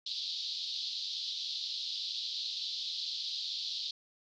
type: band-pass noise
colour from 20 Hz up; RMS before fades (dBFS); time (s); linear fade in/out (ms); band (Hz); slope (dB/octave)
white; -38; 0.06-3.91; 5; 3500 to 4600; 48
effects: none